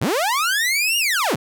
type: linear two-way sweep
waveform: sawtooth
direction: up then down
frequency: 77.78 to 2885 to 77.78 Hz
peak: -14 dBFS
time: 0.01-1.36 s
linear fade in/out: 10 ms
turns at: 0.98 s
effects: none